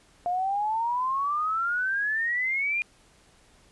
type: exponential sweep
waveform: sine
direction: up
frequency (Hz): 698.5 to 2445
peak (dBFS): -24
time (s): 0.26-2.82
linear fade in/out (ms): 0
effects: pink hiss -59 dBFS RMS until 3.71 s + resampled to 24000 Hz